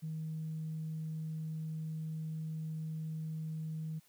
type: tone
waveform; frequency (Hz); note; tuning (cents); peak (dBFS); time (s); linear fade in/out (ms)
sine; 157.9; D#3; +26; -36; 0.02-4; 20
effects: tanh soft clip ceiling -32 dBFS + white hiss -68 dBFS RMS until 4.08 s